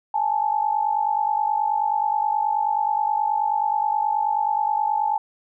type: tone pair together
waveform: sine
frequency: 830.6 / 880 Hz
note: G#5 / A5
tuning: 0 / 0 cents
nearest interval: minor second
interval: 100 cents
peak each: -22 dBFS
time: 0.14-5.18 s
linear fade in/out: 5 ms
effects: none